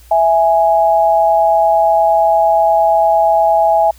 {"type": "tone pair together", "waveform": "sine", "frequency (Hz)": [659.3, 830.7], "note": ["E5", "G#5"], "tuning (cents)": [0, 0], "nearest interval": "major third", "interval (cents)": 400, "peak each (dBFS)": -11, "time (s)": [0.11, 3.91], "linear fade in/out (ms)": 5, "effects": ["added 60 Hz sine -40 dBFS peak until 3.98 s", "white hiss -47 dBFS RMS until 3.98 s"]}